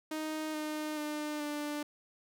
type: tone with pitch steps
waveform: sawtooth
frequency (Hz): 311.1 / 305.8 / 300.5 / 295.3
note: D#4 / D#4 / D4 / D4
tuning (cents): 0 / -30 / +40 / +10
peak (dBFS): -31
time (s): 0.11-1.83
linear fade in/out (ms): 5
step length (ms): 430
effects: none